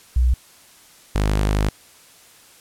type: tone pair in turn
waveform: sine / sawtooth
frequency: 61.74 / 51.34 Hz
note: B1 / G#1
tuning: 0 / -19 cents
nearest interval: minor third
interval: 319 cents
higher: first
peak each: -13 / -13 dBFS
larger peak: neither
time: 0.16-0.34 / 1.15-1.69 s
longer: second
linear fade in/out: 5 ms
effects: white hiss -49 dBFS RMS until 2.6 s + low-pass 12000 Hz 12 dB/octave